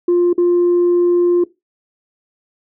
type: tone with dropouts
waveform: sine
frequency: 350.8 Hz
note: F4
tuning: 8 cents sharp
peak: -8 dBFS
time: 0.08-1.44 s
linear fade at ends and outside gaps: 5 ms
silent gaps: 0.331-0.379 s
effects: noise-tail reverb RT60 0.2 s tail -19 dB re dry + tanh soft clip ceiling -8 dBFS